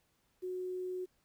sine tone with quantisation, 366.8 Hz, F#4, 15 cents flat, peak -36 dBFS, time 0.42-1.06 s, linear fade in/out 20 ms, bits 11, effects pink hiss -75 dBFS RMS until 1.24 s

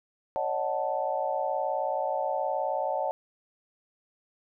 sine chord, D# half-diminished seventh, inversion third, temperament equal with one note detuned, 554.4 / 613.3 / 740 / 880 Hz, C#5 / D#5 / F#5 / A5, 0 / -25 / 0 / 0 cents, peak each -32 dBFS, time 0.36-3.11 s, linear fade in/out 0 ms, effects none

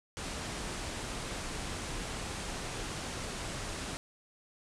pink low-pass noise, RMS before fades -39 dBFS, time 0.17-3.97 s, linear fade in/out 0 ms, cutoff 9900 Hz, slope 48 dB/octave, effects none

